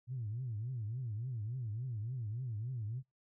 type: tone with vibrato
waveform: sine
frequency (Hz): 116.54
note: A#2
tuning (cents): 0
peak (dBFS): -36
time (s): 0.07-3.03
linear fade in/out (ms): 50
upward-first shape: triangle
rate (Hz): 3.5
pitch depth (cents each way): 250
effects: noise-tail reverb RT60 0.2 s tail -25 dB re dry + tanh soft clip ceiling -32 dBFS